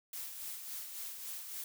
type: noise with tremolo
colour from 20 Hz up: blue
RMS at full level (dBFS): -42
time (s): 0.13-1.64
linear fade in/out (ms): 2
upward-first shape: sine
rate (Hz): 3.6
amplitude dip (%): 45
effects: none